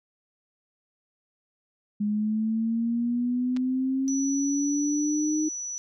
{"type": "linear sweep", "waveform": "sine", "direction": "up", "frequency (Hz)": [206.4, 311.1], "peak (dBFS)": -23, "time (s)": [2, 5.49], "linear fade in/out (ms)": 10}
{"type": "clicks", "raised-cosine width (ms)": 0.2, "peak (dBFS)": -24, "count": 2, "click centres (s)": [3.565, 3.57]}
{"type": "tone", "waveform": "sine", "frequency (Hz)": 5920, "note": "F#8", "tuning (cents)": 0, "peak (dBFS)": -31, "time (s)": [4.08, 5.78], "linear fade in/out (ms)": 0}
{"effects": []}